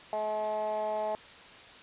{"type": "tone with band-pass filter", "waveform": "15% pulse", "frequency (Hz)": 214, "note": "A3", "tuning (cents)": -48, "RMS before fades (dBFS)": -32, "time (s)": [0.13, 1.15], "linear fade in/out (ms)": 0, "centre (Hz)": 740, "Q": 9.6, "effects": ["white hiss -50 dBFS RMS until 1.82 s", "resampled to 8000 Hz"]}